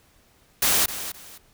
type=noise with echo; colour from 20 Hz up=white; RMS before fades=-20 dBFS; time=0.62-0.86 s; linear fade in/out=5 ms; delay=260 ms; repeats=2; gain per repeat=-12 dB; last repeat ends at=1.38 s; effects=pink hiss -59 dBFS RMS until 1.53 s